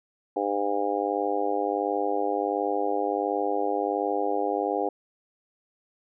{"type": "harmonic tone", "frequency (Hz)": 101.4, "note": "G#2", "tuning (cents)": -41, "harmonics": [3, 4, 5, 6, 7, 8], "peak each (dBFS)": [-32, -30, -30, -35, -31, -30], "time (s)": [0.36, 4.89], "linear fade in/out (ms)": 5, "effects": []}